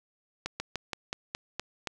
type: slowing click train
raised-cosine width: 0.2 ms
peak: -15 dBFS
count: 8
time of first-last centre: 0.46-1.872 s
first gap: 140 ms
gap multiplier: 1.12
effects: none